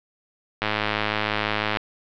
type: click train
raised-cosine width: 0.3 ms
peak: -6 dBFS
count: 123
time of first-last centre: 0.62-1.771 s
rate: 106 Hz
effects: low-pass 4000 Hz 12 dB/octave